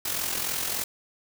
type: noise with amplitude modulation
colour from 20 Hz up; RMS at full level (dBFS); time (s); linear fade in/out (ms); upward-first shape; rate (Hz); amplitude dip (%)
white; -27; 0.05-0.84; 5; sine; 43.4; 55
effects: none